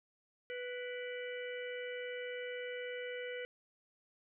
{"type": "harmonic tone with a mistuned harmonic", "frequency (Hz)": 493.9, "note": "B4", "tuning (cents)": 0, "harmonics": [1, 3, 4, 5, 6], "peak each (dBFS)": [-41, -49, -48, -51, -52], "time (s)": [0.5, 3.45], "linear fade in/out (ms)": 0, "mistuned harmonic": 5, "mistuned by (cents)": -110, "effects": []}